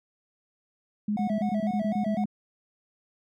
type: tone bursts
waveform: sine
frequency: 208.8 Hz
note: G#3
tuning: 10 cents sharp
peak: -24 dBFS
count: 11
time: 1.08-2.257 s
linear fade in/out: 5 ms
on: 87 ms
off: 22 ms
type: tone with vibrato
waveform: triangle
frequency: 691 Hz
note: F5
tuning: 19 cents flat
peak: -29 dBFS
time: 1.17-2.24 s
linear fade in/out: 2 ms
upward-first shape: square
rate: 4 Hz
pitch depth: 97 cents each way
effects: none